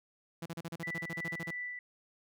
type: tone bursts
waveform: sawtooth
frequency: 167 Hz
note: E3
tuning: 23 cents sharp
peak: -34 dBFS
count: 15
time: 0.42-1.509 s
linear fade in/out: 5 ms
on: 39 ms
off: 36 ms
type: tone with tremolo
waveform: sine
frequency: 1975.5 Hz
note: B6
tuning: in tune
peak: -36 dBFS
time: 0.83-1.79 s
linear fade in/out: 2 ms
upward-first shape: sine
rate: 2.9 Hz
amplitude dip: 40%
effects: none